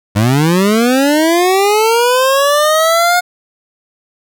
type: linear sweep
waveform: 25% pulse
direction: up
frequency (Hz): 98 to 721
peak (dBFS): -5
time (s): 0.15-3.21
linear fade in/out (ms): 20
effects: none